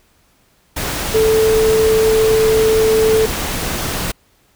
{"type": "tone in noise", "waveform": "sine", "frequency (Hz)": 440, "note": "A4", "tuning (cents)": 0, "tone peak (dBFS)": -10, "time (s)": [1.14, 3.26], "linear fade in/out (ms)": 10, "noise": "pink", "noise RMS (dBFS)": -21, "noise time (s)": [0.76, 4.12], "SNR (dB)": 8, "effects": ["pink hiss -56 dBFS RMS until 4.55 s"]}